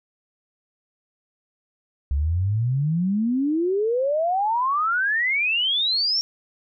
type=exponential sweep; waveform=sine; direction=up; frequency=66.8 to 5600 Hz; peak=-19 dBFS; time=2.11-6.21 s; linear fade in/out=0 ms; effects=none